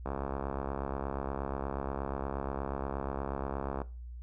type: click train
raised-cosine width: 1 ms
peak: -21 dBFS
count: 258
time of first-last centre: 0.06-3.817 s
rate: 68.4 Hz
effects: noise-tail reverb RT60 0.3 s tail -18 dB re dry + added 60 Hz sine -41 dBFS peak until 4.22 s